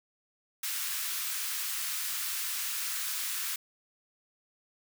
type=high-pass noise; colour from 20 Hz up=white; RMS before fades=-34 dBFS; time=0.63-3.56 s; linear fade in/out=5 ms; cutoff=1200 Hz; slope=24 dB/octave; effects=none